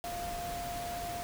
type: tone in noise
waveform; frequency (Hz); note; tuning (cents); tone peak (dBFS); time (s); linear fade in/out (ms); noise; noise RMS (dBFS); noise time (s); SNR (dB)
sine; 698.5; F5; 0; -37; 0.04-1.23; 0; pink; -42; 0.04-1.23; +2
effects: none